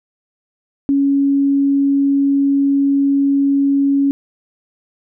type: tone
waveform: sine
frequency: 278.3 Hz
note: C#4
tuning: 7 cents sharp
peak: -11 dBFS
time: 0.89-4.11 s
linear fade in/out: 0 ms
effects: none